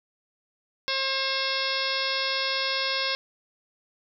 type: harmonic tone with a mistuned harmonic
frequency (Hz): 535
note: C5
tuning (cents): +38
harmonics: 1 / 2 / 3 / 4 / 5 / 6 / 7 / 8 / 9 / 10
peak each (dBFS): -34 / -34 / -34 / -34 / -34 / -34 / -34 / -34 / -34 / -34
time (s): 0.88-3.15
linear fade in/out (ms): 0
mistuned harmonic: 6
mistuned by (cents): +77
effects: none